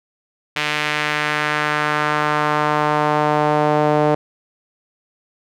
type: tone with band-pass filter sweep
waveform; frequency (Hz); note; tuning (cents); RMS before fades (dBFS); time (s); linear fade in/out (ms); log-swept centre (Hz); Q
sawtooth; 150.3; D3; +40; -18; 0.56-4.15; 5; 2500 to 600; 1.5
effects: none